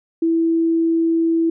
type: tone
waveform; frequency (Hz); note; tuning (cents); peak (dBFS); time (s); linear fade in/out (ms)
sine; 329.6; E4; 0; -14; 0.22-1.5; 5
effects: none